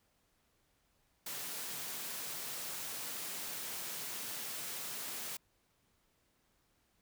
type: high-pass noise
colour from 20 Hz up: white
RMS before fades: -42 dBFS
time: 1.26-5.37 s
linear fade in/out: 5 ms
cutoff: 110 Hz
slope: 48 dB/octave
effects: pink hiss -75 dBFS RMS until 7.01 s